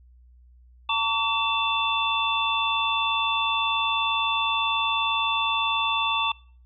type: tone cluster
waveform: sine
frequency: 900 / 1139 / 2677 / 3509 Hz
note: A5 / C#6 / E7 / A7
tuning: +39 / +47 / +26 / -5 cents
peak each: -27 dBFS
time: 0.89-6.32 s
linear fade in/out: 5 ms
effects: noise-tail reverb RT60 0.5 s tail -25 dB re dry + added 61 Hz sine -50 dBFS peak until 6.65 s